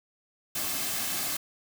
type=noise with comb filter; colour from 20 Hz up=white; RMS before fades=-31 dBFS; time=0.55-1.37 s; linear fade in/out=5 ms; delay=2.1 ms; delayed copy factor=-0.5; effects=none